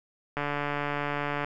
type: click train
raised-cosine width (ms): 0.5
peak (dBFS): -15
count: 157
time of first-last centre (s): 0.37-1.446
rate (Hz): 145
effects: none